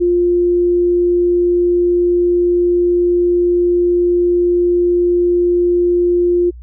sine tone, 351 Hz, F4, 9 cents sharp, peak -10 dBFS, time 0-6.51 s, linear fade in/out 20 ms, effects added 60 Hz sine -31 dBFS peak until 6.62 s

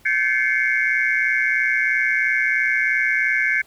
sine tone cluster, 1550 / 1724 / 2116 / 2239 Hz, G6 / A6 / C7 / C#7, -20 / -36 / +19 / +17 cents, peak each -22 dBFS, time 0.05-3.62 s, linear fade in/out 10 ms, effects tanh soft clip ceiling -7 dBFS + pink hiss -54 dBFS RMS until 3.66 s

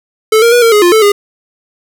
square tone with pitch steps, 436.8 / 466.4 / 483.9 / 458.8 / 417.9 / 350.8 / 438.7 / 408.3 Hz, A4 / A#4 / B4 / A#4 / G#4 / F4 / A4 / G#4, -13 / +1 / -35 / -28 / +11 / +8 / -5 / -29 cents, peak -5 dBFS, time 0.32-1.12 s, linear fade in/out 5 ms, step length 100 ms, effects none

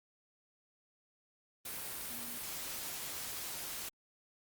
sine tone in noise, 239.7 Hz, A#3, 48 cents sharp, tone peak -51 dBFS, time 2.1-2.38 s, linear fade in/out 5 ms, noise white, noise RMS -42 dBFS, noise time 1.65-3.89 s, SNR -12 dB, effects Opus 32 kbps

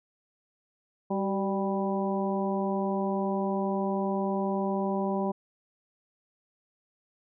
harmonic tone with a mistuned harmonic, 196.4 Hz, G3, 4 cents sharp, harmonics 1 / 2 / 3 / 4 / 5, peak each -29 / -32 / -34 / -35 / -36 dBFS, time 1.1-5.32 s, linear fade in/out 10 ms, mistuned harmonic 2, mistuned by -44 cents, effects none

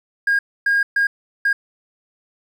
triangle tone bursts at uneven times, 1625 Hz, G#6, 38 cents flat, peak -11 dBFS, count 4, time 0.27-0.39 / 0.66-0.83 / 0.96-1.07 / 1.45-1.53 s, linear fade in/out 5 ms, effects tanh soft clip ceiling -10 dBFS

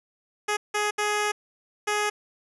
10% pulse tone bursts at uneven times, 418 Hz, G#4, 11 cents sharp, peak -15 dBFS, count 4, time 0.48-0.57 / 0.74-0.91 / 0.98-1.32 / 1.87-2.1 s, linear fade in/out 10 ms, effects resampled to 24000 Hz

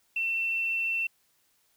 sine tone with quantisation, 2693 Hz, E7, 36 cents sharp, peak -26 dBFS, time 0.16-1.07 s, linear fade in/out 5 ms, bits 9, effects white hiss -69 dBFS RMS until 1.76 s

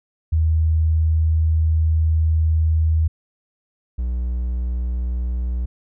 sine / triangle tone pair in turn, 79.7 / 61.15 Hz, D#2 / B1, +42 / -16 cents, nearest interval perfect fourth, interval 458 cents, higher first, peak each -14 / -18 dBFS, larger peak first, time 0.32-3.08 / 3.98-5.66 s, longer first, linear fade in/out 10 ms, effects none

